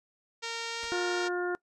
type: tone with pitch glide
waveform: 5% pulse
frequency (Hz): 461.1 to 464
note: A#4 to A#4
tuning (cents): -19 to -8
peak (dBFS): -22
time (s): 0.42-1.29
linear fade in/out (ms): 20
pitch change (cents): +11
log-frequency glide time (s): 0.69-0.87
type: noise with exponential decay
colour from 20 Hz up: pink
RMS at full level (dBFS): -42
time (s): 0.83-0.94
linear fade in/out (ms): 0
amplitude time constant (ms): 22
type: harmonic tone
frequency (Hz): 355.8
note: F4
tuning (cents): +32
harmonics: 1 / 2 / 3 / 4 / 5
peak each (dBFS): -30 / -38 / -44 / -35 / -44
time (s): 0.92-1.55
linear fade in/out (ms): 0
effects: noise-tail reverb RT60 0.1 s tail -23 dB re dry + resampled to 22050 Hz